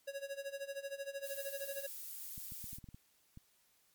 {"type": "tone with tremolo", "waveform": "square", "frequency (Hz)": 554.4, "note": "C#5", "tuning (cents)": 0, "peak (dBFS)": -39, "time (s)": [0.07, 1.87], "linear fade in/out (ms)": 10, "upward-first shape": "sine", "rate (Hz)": 13, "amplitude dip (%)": 85}
{"type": "noise", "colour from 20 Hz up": "violet", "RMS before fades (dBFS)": -46, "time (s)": [1.22, 2.8], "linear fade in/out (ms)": 50}
{"type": "clicks", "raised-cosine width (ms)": 5, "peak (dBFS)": -39, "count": 9, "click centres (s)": [2.379, 2.521, 2.642, 2.731, 2.785, 2.842, 2.888, 2.945, 3.374]}
{"effects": ["white hiss -72 dBFS RMS until 3.94 s", "MP3 96 kbps"]}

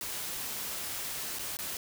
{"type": "noise with dropouts", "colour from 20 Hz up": "white", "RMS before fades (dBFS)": -37, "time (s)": [0.01, 1.77], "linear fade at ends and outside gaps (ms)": 1, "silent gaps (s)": [[1.387, 1.393], [1.57, 1.589]], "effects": []}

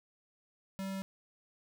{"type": "tone", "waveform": "square", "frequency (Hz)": 193.1, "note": "G3", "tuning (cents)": -26, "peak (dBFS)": -37, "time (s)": [0.79, 1.02], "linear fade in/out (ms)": 0, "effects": []}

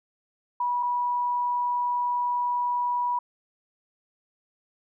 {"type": "tone pair in turn", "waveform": "sine", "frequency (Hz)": [975, 975], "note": ["B5", "B5"], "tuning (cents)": [-23, -23], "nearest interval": "unison", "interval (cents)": 0, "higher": "neither", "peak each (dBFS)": [-23, -23], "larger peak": "neither", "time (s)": [[0.6, 0.83], [0.83, 3.19]], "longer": "second", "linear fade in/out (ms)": 5, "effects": []}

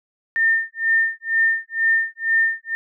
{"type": "tone with tremolo", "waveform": "sine", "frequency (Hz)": 1810, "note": "A6", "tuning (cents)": 48, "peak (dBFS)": -13, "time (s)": [0.36, 2.75], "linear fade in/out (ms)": 0, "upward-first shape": "sine", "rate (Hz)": 2.1, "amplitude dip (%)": 100, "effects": []}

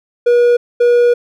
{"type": "tone bursts at uneven times", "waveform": "triangle", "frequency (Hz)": 481.5, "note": "B4", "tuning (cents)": -44, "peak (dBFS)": -5, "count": 2, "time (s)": [[0.26, 0.57], [0.8, 1.14]], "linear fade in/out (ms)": 10, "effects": []}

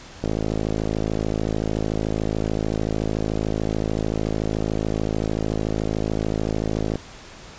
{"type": "click train", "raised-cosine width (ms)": 2, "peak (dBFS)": -10, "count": 361, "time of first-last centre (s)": [0.24, 6.956], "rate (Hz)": 53.6, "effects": ["pink hiss -42 dBFS RMS until 7.58 s", "resampled to 16000 Hz"]}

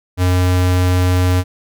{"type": "tone", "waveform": "square", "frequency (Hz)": 90.7, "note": "F#2", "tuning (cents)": -34, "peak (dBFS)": -12, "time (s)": [0.17, 1.44], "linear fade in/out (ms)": 50, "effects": []}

